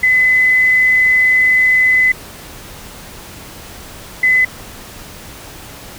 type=tone pair in turn; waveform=sine; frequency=2019 / 2019 Hz; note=B6 / B6; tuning=+38 / +38 cents; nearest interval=unison; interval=0 cents; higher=neither; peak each=-8 dBFS; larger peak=neither; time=0.03-2.12 / 4.23-4.45 s; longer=first; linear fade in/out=5 ms; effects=pink hiss -34 dBFS RMS until 5.98 s